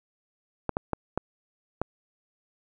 clicks, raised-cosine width 1 ms, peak -12 dBFS, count 5, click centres 0.693 / 0.769 / 0.933 / 1.176 / 1.816 s, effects none

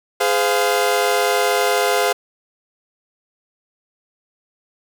sawtooth chord, F minor, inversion first, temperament equal with one note detuned, 415.3 / 511.6 / 698.5 Hz, Ab4 / C5 / F5, 0 / -39 / 0 cents, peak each -16 dBFS, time 0.2-2.13 s, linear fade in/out 10 ms, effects none

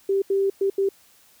sine tone bursts at uneven times, 392 Hz, G4, in tune, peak -18 dBFS, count 4, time 0.09-0.22 / 0.3-0.5 / 0.61-0.7 / 0.78-0.89 s, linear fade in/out 5 ms, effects white hiss -56 dBFS RMS until 1.4 s

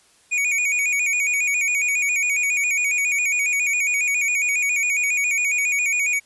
square tone with vibrato, 2349 Hz, D7, in tune, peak -19 dBFS, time 0.31-6.2 s, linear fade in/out 20 ms, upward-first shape square, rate 7.3 Hz, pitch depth 76 cents each way, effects white hiss -56 dBFS RMS until 6.25 s + resampled to 24000 Hz

